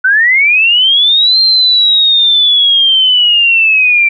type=linear two-way sweep; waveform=sine; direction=up then down; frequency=1480 to 4186 to 2337 Hz; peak=-5 dBFS; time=0.04-4.09 s; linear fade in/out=10 ms; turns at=1.4 s; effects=none